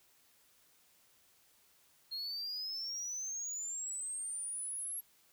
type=exponential sweep; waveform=sine; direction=up; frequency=4225 to 11370 Hz; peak=-35 dBFS; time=2.11-5.01 s; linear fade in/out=20 ms; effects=tanh soft clip ceiling -37 dBFS + white hiss -68 dBFS RMS until 5.32 s